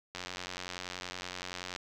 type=click train; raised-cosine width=0.2 ms; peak=-21 dBFS; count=147; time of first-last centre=0.15-1.761 s; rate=90.6 Hz; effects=none